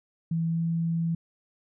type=tone with pitch glide; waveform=sine; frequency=164.81 to 166.15 Hz; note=E3 to E3; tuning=0 to +14 cents; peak=-24 dBFS; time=0.31-1.15 s; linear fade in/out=5 ms; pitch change=+14 cents; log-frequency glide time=0.48-0.61 s; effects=none